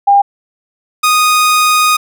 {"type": "tone pair in turn", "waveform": ["sine", "sawtooth"], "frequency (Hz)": [803, 1240.4], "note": ["G5", "D#6"], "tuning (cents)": [41, -6], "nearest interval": "minor sixth", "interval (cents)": 753, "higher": "second", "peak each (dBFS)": -4, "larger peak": "neither", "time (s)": [[0.07, 0.22], [1.03, 1.97]], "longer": "second", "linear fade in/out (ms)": 10, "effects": []}